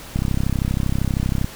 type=click train; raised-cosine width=5 ms; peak=-8 dBFS; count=43; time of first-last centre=0.16-1.444 s; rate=32.7 Hz; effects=pink hiss -38 dBFS RMS until 1.55 s